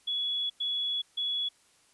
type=tone bursts at uneven times; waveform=sine; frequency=3383 Hz; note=G#7; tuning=31 cents sharp; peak=-28 dBFS; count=3; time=0.07-0.5 / 0.6-1.02 / 1.17-1.49 s; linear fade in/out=10 ms; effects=white hiss -64 dBFS RMS until 1.93 s + resampled to 24000 Hz